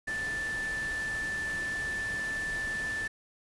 sine tone in noise, 1760 Hz, A6, in tune, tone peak -31 dBFS, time 0.07-3.08 s, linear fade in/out 10 ms, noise pink, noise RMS -42 dBFS, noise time 0.07-3.08 s, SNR +8 dB, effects resampled to 24000 Hz

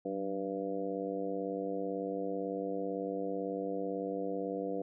harmonic tone with a mistuned harmonic, 98 Hz, G2, in tune, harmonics 2 / 3 / 4 / 5 / 6 / 7, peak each -43 / -39 / -42 / -37 / -46 / -43 dBFS, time 0.05-4.82 s, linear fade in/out 5 ms, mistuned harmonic 2, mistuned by -77 cents, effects none

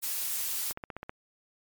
blue noise, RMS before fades -32 dBFS, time 0.02-0.73 s, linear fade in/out 20 ms
click train, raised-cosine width 0.5 ms, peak -23 dBFS, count 7, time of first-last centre 0.71-1.095 s, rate 15.6 Hz
effects MP3 96 kbps

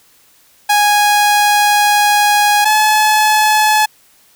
sawtooth tone pair in turn, 828 / 856.2 Hz, G#5 / A5, -5 / -47 cents, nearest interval minor second, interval 58 cents, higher second, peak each -5 dBFS, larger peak neither, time 0.69-2.65 / 2.65-3.86 s, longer first, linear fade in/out 10 ms, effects white hiss -50 dBFS RMS until 4.35 s

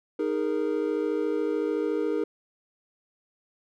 triangle chord, D# suspended fourth, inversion none, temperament equal with one note detuned, 311.1 / 412.4 / 466.2 Hz, D#4 / G#4 / A#4, 0 / -12 / 0 cents, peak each -27 / -27 / -27 dBFS, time 0.19-2.24 s, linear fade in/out 5 ms, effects none

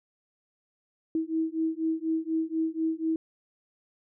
sine beating tone pair, 320 / 324.1 Hz, D#4 / E4, +49 / -29 cents, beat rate 4.1 Hz, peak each -29 dBFS, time 1.15-3.16 s, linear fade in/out 2 ms, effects none

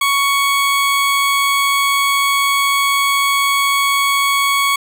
20% pulse tone, 1114 Hz, C#6, 8 cents sharp, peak -8 dBFS, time 0.01-4.76 s, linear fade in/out 5 ms, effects none

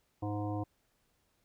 harmonic tone, 103.83 Hz, G#2, in tune, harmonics 1 / 3 / 5 / 7 / 9 / 10, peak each -36 / -37 / -44 / -42 / -48 / -50 dBFS, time 0.22-0.64 s, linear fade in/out 10 ms, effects pink hiss -75 dBFS RMS until 1.44 s

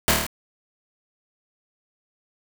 pink noise with echo, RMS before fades -18 dBFS, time 0.08-0.11 s, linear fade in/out 0 ms, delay 26 ms, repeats 6, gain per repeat -2 dB, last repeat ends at 0.266 s, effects none

